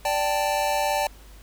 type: chord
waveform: square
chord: D suspended fourth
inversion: none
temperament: just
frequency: 587.3 / 783.1 / 881 Hz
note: D5 / G5 / A5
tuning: 0 / -2 / +2 cents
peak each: -27 dBFS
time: 0.05-1.07 s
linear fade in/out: 2 ms
effects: added 50 Hz sine -45 dBFS peak until 1.42 s + pink hiss -52 dBFS RMS until 1.42 s